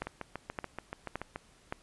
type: two click trains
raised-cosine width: 0.5 ms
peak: -19 / -22 dBFS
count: 4 / 10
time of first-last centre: 0.02-1.725 / 0.07-1.359 s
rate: 1.76 / 6.98 Hz
effects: pink hiss -62 dBFS RMS until 1.82 s + resampled to 24000 Hz